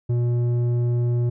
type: tone with low-pass filter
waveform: square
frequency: 120.4 Hz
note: B2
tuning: 44 cents flat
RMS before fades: -21 dBFS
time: 0.09-1.3 s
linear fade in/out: 10 ms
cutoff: 330 Hz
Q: 0.82
effects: none